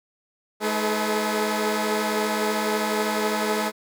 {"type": "tone cluster", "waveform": "15% pulse", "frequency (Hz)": [214.3, 315.6, 424.8, 440.6, 501], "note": ["A3", "D#4", "G#4", "A4", "B4"], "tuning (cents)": [-45, 25, 39, 2, 25], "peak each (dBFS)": [-19, -26, -22, -28, -24], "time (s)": [0.6, 3.72], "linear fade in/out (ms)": 50, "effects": []}